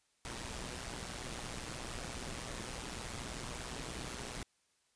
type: noise with amplitude modulation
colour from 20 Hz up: pink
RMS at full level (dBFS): -40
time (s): 0.25-4.43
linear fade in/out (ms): 0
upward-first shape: sine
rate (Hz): 121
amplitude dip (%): 70
effects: white hiss -75 dBFS RMS until 4.95 s + resampled to 22050 Hz